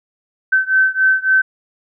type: beating tone pair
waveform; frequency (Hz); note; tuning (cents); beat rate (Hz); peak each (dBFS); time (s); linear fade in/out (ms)
sine; 1535 / 1538.6; G6 / G6; -37 / -33; 3.6; -14 / -15; 0.52-1.42; 10
effects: none